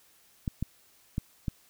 clicks, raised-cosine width 5 ms, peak -17 dBFS, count 4, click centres 0.478 / 0.626 / 1.181 / 1.482 s, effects white hiss -62 dBFS RMS until 1.69 s

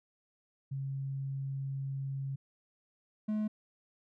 sine / triangle tone pair in turn, 136.3 / 213.5 Hz, C#3 / G#3, -29 / +48 cents, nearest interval minor sixth, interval 777 cents, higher second, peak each -34 / -28 dBFS, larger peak second, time 0.71-2.36 / 3.28-3.48 s, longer first, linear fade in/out 10 ms, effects none

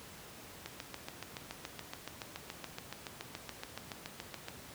click train, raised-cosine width 0.2 ms, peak -23 dBFS, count 28, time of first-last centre 0.66-4.484 s, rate 7.06 Hz, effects pink hiss -51 dBFS RMS until 4.74 s + high-pass 80 Hz 12 dB/octave

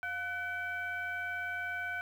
sine tone with frequency modulation, 1503 Hz, F#6, 27 cents sharp, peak -34 dBFS, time 0.03-2.01 s, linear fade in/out 0 ms, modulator 795 Hz, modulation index 0.75, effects 10-bit

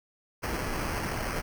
pink noise with sample-and-hold, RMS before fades -32 dBFS, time 0.42-1.42 s, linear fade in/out 20 ms, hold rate 3675 Hz, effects none

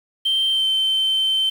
sine tone with pitch glide, 3136 to 3095 Hz, G7 to G7, 0 to -23 cents, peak -15 dBFS, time 0.25-1.5 s, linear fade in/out 10 ms, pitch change -23 cents, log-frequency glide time 0.5-0.67 s, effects tanh soft clip ceiling -13 dBFS + 7-bit

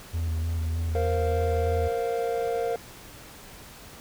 triangle tone with vibrato, 81.9 Hz, E2, 11 cents flat, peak -23 dBFS, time 0.13-1.89 s, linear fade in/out 20 ms, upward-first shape square, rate 3.3 Hz, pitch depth 23 cents each way
triangle chord, Bb suspended second, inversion none, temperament equal with one note detuned, 463.7 / 523.3 / 698.5 Hz, Bb4 / C5 / F5, -9 / 0 / 0 cents, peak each -25 / -30 / -29 dBFS, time 0.95-2.76 s, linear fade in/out 2 ms
effects pink hiss -46 dBFS RMS until 4 s

